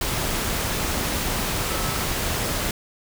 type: tone in noise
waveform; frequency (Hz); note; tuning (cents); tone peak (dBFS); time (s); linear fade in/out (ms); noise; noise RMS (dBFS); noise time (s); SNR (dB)
sine; 1305; E6; -18; -35; 1.7-2.03; 2; pink; -25; 0.01-2.71; -13
effects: none